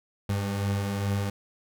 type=beating tone pair; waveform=30% pulse; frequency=98 / 100.4 Hz; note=G2 / G2; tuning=0 / +42 cents; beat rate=2.4 Hz; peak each=-32 / -24 dBFS; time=0.29-1.3 s; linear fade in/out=5 ms; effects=none